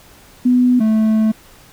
sine / triangle tone pair in turn, 248.8 / 218.5 Hz, B3 / A3, +13 / -12 cents, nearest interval major second, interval 225 cents, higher first, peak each -9 / -9 dBFS, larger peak neither, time 0.45-0.8 / 0.8-1.32 s, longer second, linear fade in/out 10 ms, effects pink hiss -45 dBFS RMS until 1.72 s

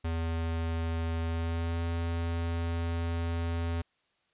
square tone with pitch glide, 82.41 to 84.04 Hz, E2 to E2, 0 to +34 cents, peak -30 dBFS, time 0.04-3.82 s, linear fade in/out 10 ms, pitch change +34 cents, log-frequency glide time 1.24-1.83 s, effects white hiss -73 dBFS RMS until 4.33 s + resampled to 8000 Hz

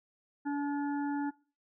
harmonic tone, 286.8 Hz, D4, 41 cents flat, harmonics 1 / 3 / 5 / 6, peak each -31 / -39 / -45 / -48 dBFS, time 0.45-1.31 s, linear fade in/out 20 ms, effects noise-tail reverb RT60 0.4 s tail -23 dB re dry

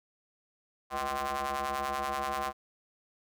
sawtooth ring-modulated tone, 138.59 Hz, C#3, in tune, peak -24 dBFS, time 0.9-2.53 s, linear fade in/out 50 ms, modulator 906 Hz, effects none

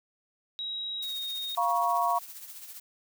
sine tone with pitch glide, 3834 to 3721 Hz, A#7 to A#7, +48 to -4 cents, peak -32 dBFS, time 0.59-1.55 s, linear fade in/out 0 ms, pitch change -52 cents, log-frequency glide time 0.97-1.19 s
blue noise with tremolo, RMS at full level -42 dBFS, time 1.02-2.8 s, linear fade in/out 5 ms, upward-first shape triangle, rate 15 Hz, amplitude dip 60%
sine chord, Bb minor, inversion second, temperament equal with one note detuned, 698.5 / 953.6 / 1108.7 Hz, F5 / Bb5 / Db6, 0 / +39 / 0 cents, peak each -28 dBFS, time 1.57-2.19 s, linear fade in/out 10 ms
effects none

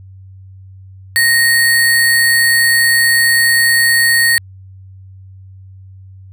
sine tone with sample-and-hold, 1864.7 Hz, A#6, in tune, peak -8 dBFS, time 1.16-4.38 s, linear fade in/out 0 ms, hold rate 6300 Hz, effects added 95 Hz sine -34 dBFS peak until 6.32 s

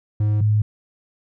triangle / sine tone pair in turn, 105.5 / 106.23 Hz, G#2 / G#2, +28 / +40 cents, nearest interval unison, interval 12 cents, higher second, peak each -14 dBFS, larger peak neither, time 0.2-0.41 / 0.41-0.62 s, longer neither, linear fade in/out 5 ms, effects none

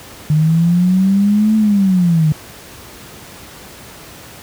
sine linear two-way sweep, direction up then down, 150.2 to 219.6 to 150.2 Hz, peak -9 dBFS, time 0.3-2.32 s, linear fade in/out 0 ms, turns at 1.56 s, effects pink hiss -36 dBFS RMS until 4.42 s + high-pass 60 Hz 12 dB/octave

